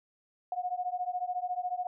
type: beating tone pair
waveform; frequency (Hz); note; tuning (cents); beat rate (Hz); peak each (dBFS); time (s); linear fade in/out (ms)
sine; 717 / 731; F5 / F#5; +45 / -21; 14; -34 / -34; 0.52-1.87; 2
effects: none